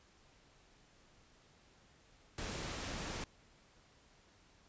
pink noise, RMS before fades -42 dBFS, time 2.38-3.24 s, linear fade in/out 2 ms, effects pink hiss -66 dBFS RMS until 4.68 s + resampled to 16000 Hz

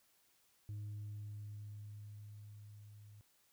sine tone with level ramp, 104.3 Hz, G#2, 8 cents sharp, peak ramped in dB -39 to -55 dBFS, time 0.69-3.21 s, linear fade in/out 0 ms, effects tanh soft clip ceiling -41 dBFS + white hiss -73 dBFS RMS until 3.52 s

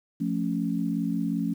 sine chord, F augmented, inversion none, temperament equal, 174.61 / 220 / 277.2 Hz, F3 / A3 / C#4, 0 / 0 / 0 cents, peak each -29 dBFS, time 0.2-1.54 s, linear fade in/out 10 ms, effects 9-bit

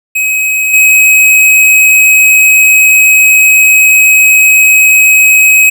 square tone with level steps, 2541 Hz, D#7, 36 cents sharp, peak -9 / -3 dBFS, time 0.15-5.7 s, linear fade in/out 10 ms, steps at 0.73 s, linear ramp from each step 10 ms, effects none

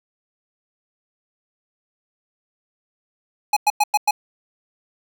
square tone bursts, 838 Hz, G#5, 15 cents sharp, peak -14 dBFS, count 5, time 3.53-4.11 s, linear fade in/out 5 ms, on 36 ms, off 100 ms, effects none

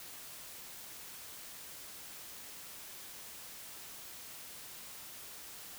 silence, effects white hiss -49 dBFS RMS until 5.78 s

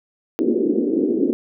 white band-pass noise, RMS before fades -19 dBFS, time 0.39-1.33 s, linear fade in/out 0 ms, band 230 to 410 Hz, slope 48 dB/octave, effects none

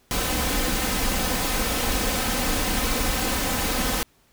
pink noise with comb filter, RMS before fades -24 dBFS, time 0.11-4.03 s, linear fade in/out 0 ms, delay 3.9 ms, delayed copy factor +0.6, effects pink hiss -61 dBFS RMS until 4.32 s

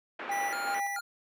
white band-pass noise, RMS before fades -40 dBFS, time 0.19-0.8 s, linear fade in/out 5 ms, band 270 to 2200 Hz, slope 24 dB/octave
triangle tone with tremolo, 803 Hz, G5, 41 cents sharp, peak -28 dBFS, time 0.29-0.99 s, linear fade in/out 2 ms, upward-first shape square, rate 2.6 Hz, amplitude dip 50%
square tone with vibrato, 1661.2 Hz, G#6, in tune, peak -35 dBFS, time 0.31-1.01 s, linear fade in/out 10 ms, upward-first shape square, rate 2.3 Hz, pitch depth 290 cents each way
effects none

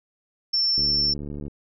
sine tone, 5390 Hz, E8, 38 cents sharp, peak -19 dBFS, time 0.53-1.14 s, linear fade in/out 10 ms
click train, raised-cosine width 3 ms, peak -22 dBFS, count 52, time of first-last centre 0.78-1.481 s, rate 72.8 Hz
effects none

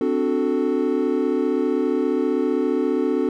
triangle chord, D dominant seventh, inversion third, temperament equal with one note detuned, 258.6 / 293.7 / 370 / 440 Hz, C4 / D4 / F#4 / A4, -20 / 0 / 0 / 0 cents, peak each -22 dBFS, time 0.01-3.29 s, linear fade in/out 2 ms, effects none

